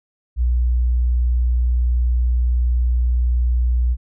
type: tone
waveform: sine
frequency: 60.7 Hz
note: B1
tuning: 29 cents flat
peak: -14 dBFS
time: 0.36-3.97 s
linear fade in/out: 50 ms
effects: none